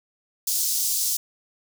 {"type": "high-pass noise", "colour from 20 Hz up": "pink", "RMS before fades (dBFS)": -24, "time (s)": [0.47, 1.17], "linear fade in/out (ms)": 5, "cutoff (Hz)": 5100, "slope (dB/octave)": 24, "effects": []}